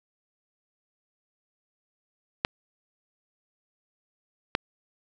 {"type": "clicks", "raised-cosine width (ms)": 0.3, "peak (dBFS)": -6, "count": 2, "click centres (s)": [2.449, 4.551], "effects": []}